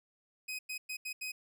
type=tone bursts at uneven times; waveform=sawtooth; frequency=2516 Hz; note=D#7; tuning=19 cents sharp; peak=-34 dBFS; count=5; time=0.48-0.59 / 0.69-0.78 / 0.89-0.97 / 1.05-1.13 / 1.21-1.32 s; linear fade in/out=10 ms; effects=none